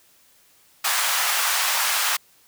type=high-pass noise; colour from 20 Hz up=pink; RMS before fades=-22 dBFS; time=0.84-2.17 s; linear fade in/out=10 ms; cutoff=870 Hz; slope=24 dB/octave; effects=white hiss -57 dBFS RMS until 2.47 s